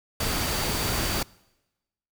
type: tone in noise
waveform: sine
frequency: 4620 Hz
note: D8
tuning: 29 cents flat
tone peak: -36 dBFS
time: 0.2-1.23 s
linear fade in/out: 5 ms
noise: pink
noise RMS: -27 dBFS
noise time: 0.2-1.23 s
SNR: -12 dB
effects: noise-tail reverb RT60 1.0 s tail -24 dB re dry